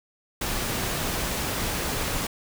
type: noise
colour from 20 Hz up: pink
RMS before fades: -28 dBFS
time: 0.41-2.27 s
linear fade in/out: 5 ms
effects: none